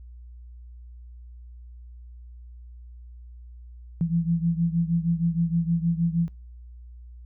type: beating tone pair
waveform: sine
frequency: 166.4 / 172.8 Hz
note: E3 / F3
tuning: +17 / -18 cents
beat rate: 6.4 Hz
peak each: -23 / -26 dBFS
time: 4.01-6.28 s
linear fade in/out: 0 ms
effects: noise-tail reverb RT60 0.3 s tail -23 dB re dry + added 60 Hz sine -41 dBFS peak until 7.25 s